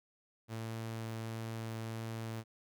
sawtooth tone, 112.7 Hz, A2, 42 cents sharp, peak -35 dBFS, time 0.48-2.44 s, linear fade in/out 50 ms, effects none

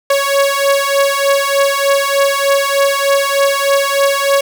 sawtooth beating tone pair, 554.4 / 557.7 Hz, C#5 / C#5, 0 / +10 cents, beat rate 3.3 Hz, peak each -10 dBFS, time 0.1-4.41 s, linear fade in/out 5 ms, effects none

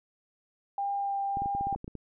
sine tone with vibrato, 797 Hz, G5, 28 cents sharp, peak -28 dBFS, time 0.78-1.75 s, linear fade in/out 2 ms, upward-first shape sine, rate 1.7 Hz, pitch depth 9 cents each way
clicks, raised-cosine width 3 ms, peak -26 dBFS, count 11, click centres 1.371 / 1.42 / 1.459 / 1.55 / 1.61 / 1.67 / 1.727 / 1.76 / 1.844 / 1.879 / 1.953 s
effects none

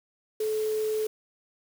sine tone in noise, 432.8 Hz, A4, 29 cents flat, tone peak -25 dBFS, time 0.4-1.07 s, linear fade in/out 5 ms, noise white, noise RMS -43 dBFS, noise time 0.4-1.07 s, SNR +15 dB, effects none

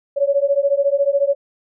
sine beating tone pair, 554.4 / 568.4 Hz, C#5 / C#5, 0 / +43 cents, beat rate 14 Hz, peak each -17 dBFS, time 0.16-1.35 s, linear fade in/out 20 ms, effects none

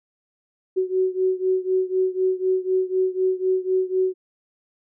sine beating tone pair, 372.2 / 376.2 Hz, F#4 / F#4, +10 / +29 cents, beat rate 4 Hz, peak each -21 / -23 dBFS, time 0.76-4.14 s, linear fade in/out 20 ms, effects none

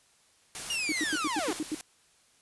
white noise with tremolo, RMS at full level -38 dBFS, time 0.55-1.81 s, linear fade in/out 0 ms, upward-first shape square, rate 2.4 Hz, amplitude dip 40%
sawtooth linear sweep, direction down, 2895 to 329.6 Hz, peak -26 dBFS, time 0.7-1.53 s, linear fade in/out 2 ms
sine tone bursts, 308.5 Hz, D#4, 15 cents flat, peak -28 dBFS, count 8, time 0.89-1.747 s, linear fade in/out 2 ms, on 31 ms, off 87 ms
effects white hiss -64 dBFS RMS until 2.41 s + resampled to 24000 Hz

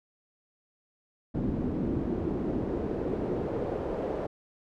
brown noise with band-pass filter sweep, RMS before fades -31 dBFS, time 1.34-4.27 s, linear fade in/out 10 ms, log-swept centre 250 to 530 Hz, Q 1.9, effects none

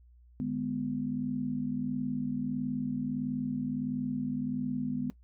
sine chord, G# diminished, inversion second, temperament just, 149.51 / 207.7 / 249.2 Hz, D3 / G#3 / B3, +31 / 0 / +16 cents, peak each -38 / -36 / -32 dBFS, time 0.4-5.1 s, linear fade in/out 0 ms, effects noise-tail reverb RT60 0.1 s tail -18 dB re dry + added 60 Hz sine -55 dBFS peak until 5.23 s

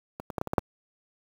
clicks, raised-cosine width 1 ms, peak -22 / -21 / -14 / -13 / -19 / -14 / -6 dBFS, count 7, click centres 0.199 / 0.302 / 0.382 / 0.414 / 0.473 / 0.534 / 0.582 s, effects high-pass 60 Hz 12 dB/octave + 7-bit

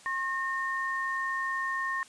sine tone pair together, 1075 / 1832.1 Hz, C6 / A#6, +47 / -30 cents, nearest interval major sixth, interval 923 cents, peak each -32 / -31 dBFS, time 0.06-2.03 s, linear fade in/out 0 ms, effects white hiss -54 dBFS RMS until 2.08 s + resampled to 22050 Hz

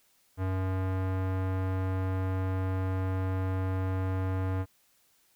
square tone with low-pass filter, 94.1 Hz, F#2, 30 cents sharp, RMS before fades -30 dBFS, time 0.37-4.66 s, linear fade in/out 50 ms, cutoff 1500 Hz, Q 0.92, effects white hiss -67 dBFS RMS until 5.35 s

